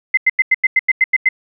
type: tone bursts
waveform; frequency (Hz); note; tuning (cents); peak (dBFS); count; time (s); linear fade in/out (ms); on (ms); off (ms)
sine; 2063; C7; -25; -8; 10; 0.14-1.289; 5; 33; 91
effects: none